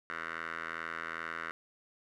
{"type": "tone with band-pass filter", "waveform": "10% pulse", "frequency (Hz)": 82.41, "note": "E2", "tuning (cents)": 0, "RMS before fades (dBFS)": -40, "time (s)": [0.1, 1.51], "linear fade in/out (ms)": 0, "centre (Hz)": 1600, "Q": 8.4, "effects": []}